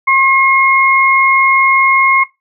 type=tone pair together; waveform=sine; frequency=1075 / 2150 Hz; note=C6 / C7; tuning=+47 / +47 cents; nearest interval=octave; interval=1200 cents; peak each=-10 dBFS; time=0.07-2.24 s; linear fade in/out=10 ms; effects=noise-tail reverb RT60 0.2 s tail -17 dB re dry